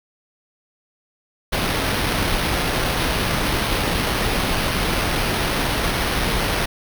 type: noise with sample-and-hold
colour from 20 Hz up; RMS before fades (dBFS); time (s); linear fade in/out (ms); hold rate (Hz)
pink; -21; 1.52-6.66; 10; 7350
effects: none